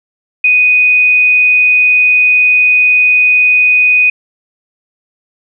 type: tone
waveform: sine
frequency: 2489 Hz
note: D#7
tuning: in tune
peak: -5 dBFS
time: 0.44-4.1 s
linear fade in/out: 5 ms
effects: none